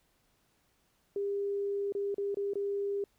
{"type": "tone with dropouts", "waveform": "sine", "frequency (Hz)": 401.3, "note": "G4", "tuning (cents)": 41, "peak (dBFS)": -30, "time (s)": [1.16, 3.04], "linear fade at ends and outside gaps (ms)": 2, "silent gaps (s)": [[1.923, 1.95], [2.144, 2.181], [2.345, 2.37], [2.535, 2.555]], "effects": ["pink hiss -72 dBFS RMS until 3.18 s"]}